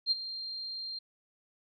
sine tone with ADSR envelope, 4186 Hz, C8, in tune, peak -22 dBFS, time 0.06-0.99 s, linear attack 52 ms, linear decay 25 ms, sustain -14 dB, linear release 8 ms, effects MP3 32 kbps

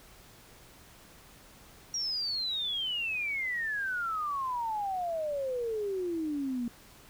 sine exponential sweep, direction down, 5710 to 233.2 Hz, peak -30 dBFS, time 1.94-6.68 s, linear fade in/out 2 ms, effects pink hiss -55 dBFS RMS until 7.09 s

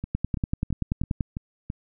two click trains, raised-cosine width 5 ms, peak -12 / -18 dBFS, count 12 / 6, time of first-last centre 0.15-1.208 / 0.04-1.701 s, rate 10.4 / 3.01 Hz, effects none

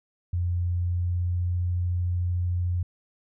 sine tone with pitch glide, 87.9 to 88.66 Hz, F2 to F2, +12 to +27 cents, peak -23 dBFS, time 0.33-2.83 s, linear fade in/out 5 ms, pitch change +15 cents, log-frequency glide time 0.61-1.59 s, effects none

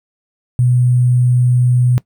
sine tone with sample-and-hold, 123.9 Hz, B2, 6 cents sharp, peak -9 dBFS, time 0.59-1.98 s, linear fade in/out 0 ms, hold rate 8820 Hz, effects noise-tail reverb RT60 0.1 s tail -19 dB re dry

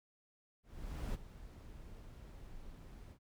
brown noise with ADSR envelope, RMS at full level -38 dBFS, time 0.63-3.19 s, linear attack 510 ms, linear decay 23 ms, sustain -14 dB, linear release 83 ms, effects none

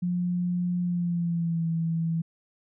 sine tone with pitch glide, 177.4 to 164.57 Hz, F3 to E3, +27 to -3 cents, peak -24 dBFS, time 0.02-2.22 s, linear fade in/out 10 ms, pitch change -130 cents, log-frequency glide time 0.81-1.67 s, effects none

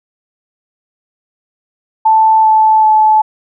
sine tone with pitch steps, 880 / 872.4 / 864.9 Hz, A5 / A5 / A5, 0 / -15 / -30 cents, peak -5 dBFS, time 2.05-3.22 s, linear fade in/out 10 ms, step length 390 ms, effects none

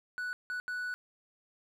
triangle tone bursts at uneven times, 1480 Hz, F#6, in tune, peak -32 dBFS, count 3, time 0.18-0.33 / 0.5-0.6 / 0.68-0.94 s, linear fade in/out 0 ms, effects none

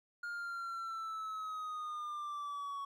triangle linear sweep, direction down, 1420 to 1113 Hz, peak -37 dBFS, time 0.23-2.85 s, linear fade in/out 5 ms, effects none

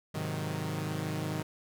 sawtooth chord, Ab dominant seventh, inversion none, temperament equal, 103.83 / 130.81 / 155.56 / 185 Hz, Ab2 / C3 / Eb3 / Gb3, 0 / 0 / 0 / 0 cents, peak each -35 / -36 / -31 / -37 dBFS, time 0.14-1.43 s, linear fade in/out 10 ms, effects none

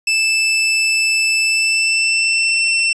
sawtooth tone with pitch glide, 2637 to 2692 Hz, E7 to E7, 0 to +36 cents, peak -10 dBFS, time 0.07-2.93 s, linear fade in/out 5 ms, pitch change +36 cents, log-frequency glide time 1.41-2.64 s, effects resampled to 22050 Hz + 8-bit

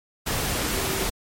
sine tone in noise, 384.2 Hz, G4, 35 cents flat, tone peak -32 dBFS, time 0.73-1.07 s, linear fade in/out 10 ms, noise pink, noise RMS -26 dBFS, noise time 0.26-1.1 s, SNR -9 dB, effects MP3 64 kbps

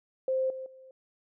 sine tone with level steps, 523.3 Hz, C5, in tune, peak -25 / -36 / -49 dBFS, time 0.28-0.91 s, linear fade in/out 2 ms, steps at 0.5 / 0.66 s, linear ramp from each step 2 ms, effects none

